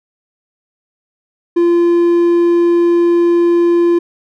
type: tone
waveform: triangle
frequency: 344.2 Hz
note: F4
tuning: 25 cents flat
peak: -6 dBFS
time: 1.56-3.99 s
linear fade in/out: 10 ms
effects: none